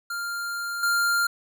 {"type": "tone with level steps", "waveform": "square", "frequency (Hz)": 1396.9, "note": "F6", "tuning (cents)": 0, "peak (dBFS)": [-29, -21], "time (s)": [0.1, 1.27], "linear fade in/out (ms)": 5, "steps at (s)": 0.83, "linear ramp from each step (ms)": 2, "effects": []}